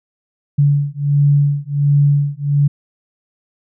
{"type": "beating tone pair", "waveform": "sine", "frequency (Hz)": [142.8, 144.2], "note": ["D3", "D3"], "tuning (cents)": [-48, -31], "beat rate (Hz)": 1.4, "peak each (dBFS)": -14, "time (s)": [0.58, 2.68], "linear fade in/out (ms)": 10, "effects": []}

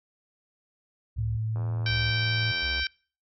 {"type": "tone bursts", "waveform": "sine", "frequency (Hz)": 68.5, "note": "C#2", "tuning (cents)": -20, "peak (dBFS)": -33, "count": 3, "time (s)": [1.16, 2.84], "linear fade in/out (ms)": 10, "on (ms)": 220, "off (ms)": 510}
{"type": "tone with pitch glide", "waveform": "sine", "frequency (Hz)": [110, 110.83], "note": ["A2", "A2"], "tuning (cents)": [0, 13], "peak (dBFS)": -26, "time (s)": [1.18, 2.52], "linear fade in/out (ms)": 10, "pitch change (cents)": 13, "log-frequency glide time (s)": [1.47, 1.54]}
{"type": "click train", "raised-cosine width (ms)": 1, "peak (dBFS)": -29, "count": 106, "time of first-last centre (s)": [1.56, 2.795], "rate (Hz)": 85}
{"type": "harmonic tone", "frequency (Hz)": 777, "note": "G5", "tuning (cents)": -16, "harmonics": [2, 3, 4, 5, 6, 7], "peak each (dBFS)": [-31, -33, -34, -35, -36, -36], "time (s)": [1.86, 2.87], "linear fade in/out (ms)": 2}
{"effects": ["noise-tail reverb RT60 0.4 s tail -25 dB re dry"]}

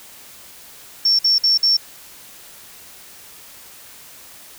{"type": "tone bursts", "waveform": "sine", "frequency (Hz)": 5450, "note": "F8", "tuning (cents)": -43, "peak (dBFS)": -12, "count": 4, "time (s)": [1.05, 1.769], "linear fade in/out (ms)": 5, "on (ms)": 140, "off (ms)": 53, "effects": ["white hiss -42 dBFS RMS until 4.58 s"]}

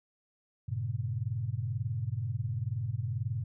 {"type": "chord", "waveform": "sine", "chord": "G diminished", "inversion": "none", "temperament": "equal", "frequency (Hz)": [98, 116.54, 138.59], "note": ["G2", "Bb2", "Db3"], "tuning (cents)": [0, 0, 0], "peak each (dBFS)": [-36, -33, -38], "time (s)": [0.68, 3.44], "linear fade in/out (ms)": 10, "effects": []}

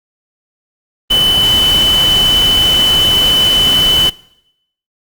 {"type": "tone in noise", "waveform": "sine", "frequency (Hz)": 3014, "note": "F#7", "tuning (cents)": 31, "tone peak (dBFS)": -7, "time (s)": [1.1, 4.1], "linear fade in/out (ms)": 10, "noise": "pink", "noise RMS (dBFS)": -19, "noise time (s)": [1.1, 4.1], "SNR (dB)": 9, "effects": ["noise-tail reverb RT60 0.8 s tail -22 dB re dry", "Opus 32 kbps"]}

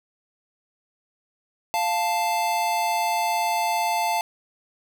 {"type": "tone pair together", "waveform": "square", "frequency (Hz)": [697.6, 880], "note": ["F5", "A5"], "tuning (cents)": [-2, 0], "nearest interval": "major third", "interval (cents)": 402, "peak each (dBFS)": [-26, -24], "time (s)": [1.74, 4.21], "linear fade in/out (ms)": 0, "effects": []}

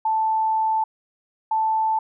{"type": "tone pair in turn", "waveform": "sine", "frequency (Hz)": [880, 880], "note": ["A5", "A5"], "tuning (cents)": [0, 0], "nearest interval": "unison", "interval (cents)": 0, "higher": "neither", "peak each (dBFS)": -18, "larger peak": "neither", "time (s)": [[0.05, 0.84], [1.51, 1.99]], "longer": "first", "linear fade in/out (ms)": 5, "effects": []}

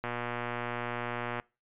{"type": "click train", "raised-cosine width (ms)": 0.5, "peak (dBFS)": -19, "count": 164, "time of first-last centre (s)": [0.04, 1.398], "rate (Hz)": 120, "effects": ["noise-tail reverb RT60 0.3 s tail -25 dB re dry", "resampled to 8000 Hz"]}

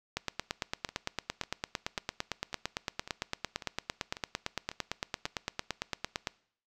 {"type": "two click trains", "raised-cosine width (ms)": 0.2, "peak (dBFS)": [-24, -14], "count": [9, 55], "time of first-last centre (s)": [[0.89, 5.262], [0.17, 6.272]], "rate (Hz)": [1.83, 8.85], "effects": ["noise-tail reverb RT60 0.6 s tail -22 dB re dry"]}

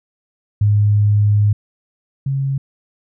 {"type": "tone pair in turn", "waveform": "sine", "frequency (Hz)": [103.83, 136.54], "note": ["G#2", "C#3"], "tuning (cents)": [0, -26], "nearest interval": "perfect fourth", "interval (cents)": 474, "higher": "second", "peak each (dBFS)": [-10, -16], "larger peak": "first", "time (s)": [[0.61, 1.53], [2.26, 2.58]], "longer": "first", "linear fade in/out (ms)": 5, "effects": []}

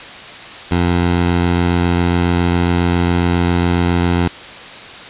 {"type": "tone", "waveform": "15% pulse", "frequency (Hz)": 87.31, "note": "F2", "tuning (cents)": 0, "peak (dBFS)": -6, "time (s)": [0.71, 4.28], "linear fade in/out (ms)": 5, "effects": ["white hiss -32 dBFS RMS until 5.09 s", "resampled to 8000 Hz"]}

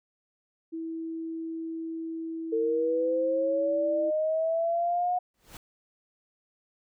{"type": "tone", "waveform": "sine", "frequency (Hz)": 326.2, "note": "E4", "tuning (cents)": -18, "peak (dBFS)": -32, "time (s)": [0.72, 4.11], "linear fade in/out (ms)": 20}
{"type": "linear sweep", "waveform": "sine", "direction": "up", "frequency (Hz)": [446.3, 726], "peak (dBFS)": -24, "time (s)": [2.52, 5.19], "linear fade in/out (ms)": 10}
{"type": "noise with exponential growth", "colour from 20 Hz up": "pink", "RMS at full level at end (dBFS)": -41, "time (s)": [5.34, 5.57], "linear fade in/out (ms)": 2, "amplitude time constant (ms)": 50}
{"effects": []}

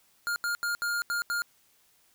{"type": "tone bursts at uneven times", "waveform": "square", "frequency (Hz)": 1412, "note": "F6", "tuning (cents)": 19, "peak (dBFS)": -28, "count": 6, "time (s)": [[0.27, 0.36], [0.44, 0.55], [0.63, 0.75], [0.82, 1.02], [1.1, 1.22], [1.3, 1.42]], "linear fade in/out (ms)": 0, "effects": ["white hiss -65 dBFS RMS until 2.14 s"]}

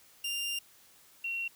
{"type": "tone pair in turn", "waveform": ["sawtooth", "sine"], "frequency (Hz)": [2794, 2735], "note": ["F7", "F7"], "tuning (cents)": [0, -37], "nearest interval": "unison", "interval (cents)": 37, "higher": "first", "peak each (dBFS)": [-29, -32], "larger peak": "first", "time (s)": [[0.24, 0.59], [1.24, 1.48]], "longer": "first", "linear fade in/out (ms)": 5, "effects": ["white hiss -60 dBFS RMS until 1.55 s"]}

